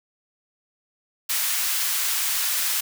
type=high-pass noise; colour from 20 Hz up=white; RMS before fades=-24 dBFS; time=1.29-2.81 s; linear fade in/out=10 ms; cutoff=1200 Hz; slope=12 dB/octave; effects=none